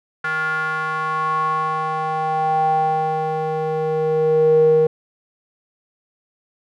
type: tone with band-pass filter sweep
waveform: square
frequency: 157.1 Hz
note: D#3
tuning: 17 cents sharp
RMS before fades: -19 dBFS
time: 0.24-4.87 s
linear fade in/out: 5 ms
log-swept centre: 1500 to 440 Hz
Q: 6.5
effects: none